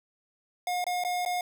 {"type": "tone with dropouts", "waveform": "square", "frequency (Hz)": 717, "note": "F5", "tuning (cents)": 45, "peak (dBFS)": -28, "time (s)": [0.67, 1.41], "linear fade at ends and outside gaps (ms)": 2, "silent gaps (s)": [[0.842, 0.866], [1.038, 1.048], [1.251, 1.26]], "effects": []}